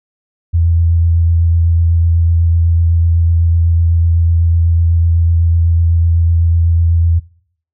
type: tone with vibrato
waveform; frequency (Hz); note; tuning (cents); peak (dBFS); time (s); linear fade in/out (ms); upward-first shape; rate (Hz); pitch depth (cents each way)
sine; 83.8; E2; +29; -8; 0.53-7.2; 20; triangle; 8; 21
effects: noise-tail reverb RT60 0.6 s tail -22 dB re dry